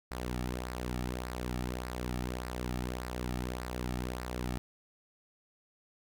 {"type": "tone with flanger", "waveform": "sawtooth", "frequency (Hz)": 61.74, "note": "B1", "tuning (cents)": 0, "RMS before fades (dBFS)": -37, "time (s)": [0.11, 4.58], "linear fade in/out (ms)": 0, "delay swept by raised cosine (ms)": [0.3, 2], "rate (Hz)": 1.7, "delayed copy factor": -0.55, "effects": []}